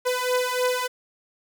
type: beating tone pair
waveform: sawtooth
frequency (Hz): 499.1 / 502.4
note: B4 / B4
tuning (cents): +18 / +30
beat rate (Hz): 3.3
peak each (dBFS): -21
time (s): 0.05-0.88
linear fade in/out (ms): 20
effects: none